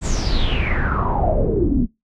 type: noise with low-pass filter sweep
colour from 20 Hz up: brown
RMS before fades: -18 dBFS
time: 0.01-1.87 s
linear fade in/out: 50 ms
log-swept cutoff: 7900 to 220 Hz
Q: 9.7
effects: noise-tail reverb RT60 0.2 s tail -24 dB re dry